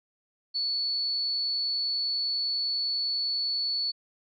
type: tone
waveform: sine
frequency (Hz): 4435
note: C#8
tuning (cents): 0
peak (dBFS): -26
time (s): 0.54-3.92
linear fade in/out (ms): 20
effects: none